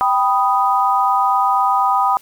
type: chord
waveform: sine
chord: G augmented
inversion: none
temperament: equal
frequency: 784 / 987.8 / 1244.5 Hz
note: G5 / B5 / D#6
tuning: 0 / 0 / 0 cents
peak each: -17 dBFS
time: 0.01-2.17 s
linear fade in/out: 0 ms
effects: white hiss -48 dBFS RMS until 2.21 s